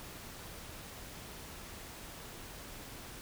silence, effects pink hiss -48 dBFS RMS until 3.21 s

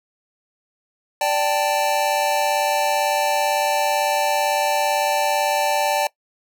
square chord, D suspended fourth, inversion none, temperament just, 587.3 / 783.1 / 881 Hz, D5 / G5 / A5, 0 / -2 / +2 cents, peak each -23 dBFS, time 1.21-6.07 s, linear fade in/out 2 ms, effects noise-tail reverb RT60 0.1 s tail -20 dB re dry

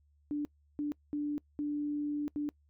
sine tone bursts at uneven times, 293.7 Hz, D4, in tune, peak -31 dBFS, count 5, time 0.31-0.45 / 0.79-0.92 / 1.13-1.38 / 1.59-2.28 / 2.36-2.49 s, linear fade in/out 0 ms, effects noise-tail reverb RT60 0.1 s tail -24 dB re dry + added 73 Hz sine -65 dBFS peak until 2.69 s

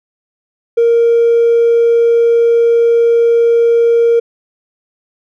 sine tone with hard clipping, 466.2 Hz, A#4, in tune, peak -7 dBFS, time 0.77-4.2 s, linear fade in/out 10 ms, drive 1 dB, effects none

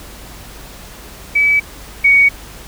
sine tone pair in turn, 2291 / 2241 Hz, D7 / C#7, -44 / +18 cents, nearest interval unison, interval 38 cents, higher first, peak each -9 / -6 dBFS, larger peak second, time 1.35-1.6 / 2.04-2.29 s, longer neither, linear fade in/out 10 ms, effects added 50 Hz sine -38 dBFS peak until 2.67 s + pink hiss -36 dBFS RMS until 2.67 s

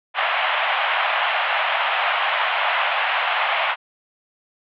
pink band-pass noise, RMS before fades -21 dBFS, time 0.14-3.76 s, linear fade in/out 50 ms, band 650 to 3200 Hz, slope 48 dB/octave, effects none

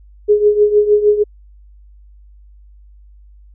sine tone with tremolo, 417.3 Hz, G#4, 8 cents sharp, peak -5 dBFS, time 0.28-1.24 s, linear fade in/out 20 ms, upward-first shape triangle, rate 6.5 Hz, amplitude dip 80%, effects added 50 Hz sine -40 dBFS peak until 3.54 s

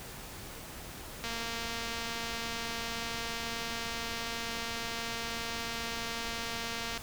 click train, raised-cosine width 0.2 ms, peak -20 dBFS, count 1326, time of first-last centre 1.24-6.976 s, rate 231 Hz, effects pink hiss -45 dBFS RMS until 7.02 s

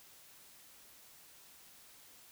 silence, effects white hiss -59 dBFS RMS until 2.31 s

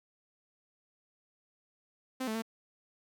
sawtooth tone with pitch steps, 259.4 / 219.3 / 224.8 Hz, C4 / A3 / A3, -15 / -6 / +37 cents, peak -29 dBFS, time 2.2-2.422 s, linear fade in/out 10 ms, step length 74 ms, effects none

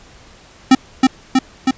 square tone with echo, 261.6 Hz, C4, in tune, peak -5 dBFS, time 0.71-0.75 s, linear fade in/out 5 ms, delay 320 ms, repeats 3, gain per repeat -2 dB, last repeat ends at 1.71 s, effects pink hiss -44 dBFS RMS until 1.77 s + resampled to 16000 Hz

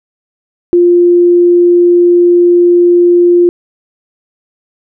sine tone, 350 Hz, F4, 4 cents sharp, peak -3 dBFS, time 0.73-3.49 s, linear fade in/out 0 ms, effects none

